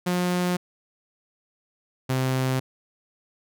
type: tone pair in turn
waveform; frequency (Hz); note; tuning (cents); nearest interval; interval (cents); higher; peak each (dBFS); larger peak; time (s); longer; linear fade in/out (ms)
sawtooth; 178.8 / 130.32; F3 / C3; +41 / -7; perfect fourth; 548; first; -18; neither; 0.06-0.57 / 2.09-2.6; neither; 10
effects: none